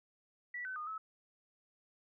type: tone with pitch steps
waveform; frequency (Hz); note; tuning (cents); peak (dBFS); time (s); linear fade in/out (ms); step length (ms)
sine; 1950 / 1519 / 1226 / 1296; B6 / F#6 / D#6 / E6; -23 / +45 / -26 / -30; -39; 0.54-0.98; 5; 110
effects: none